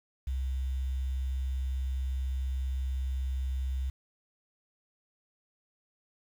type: tone with quantisation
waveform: sine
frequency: 65.41 Hz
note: C2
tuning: in tune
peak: -29 dBFS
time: 0.27-3.9 s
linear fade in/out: 5 ms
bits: 9
effects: none